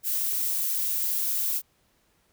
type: noise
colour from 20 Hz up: violet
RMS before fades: -27 dBFS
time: 0.03-1.62 s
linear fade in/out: 50 ms
effects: pink hiss -67 dBFS RMS until 2.32 s